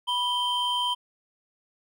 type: tone pair together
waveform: triangle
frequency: 983 / 3132 Hz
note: B5 / G7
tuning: -8 / -2 cents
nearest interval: octave + minor sixth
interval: 2006 cents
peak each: -25 dBFS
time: 0.07-0.95 s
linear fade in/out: 20 ms
effects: none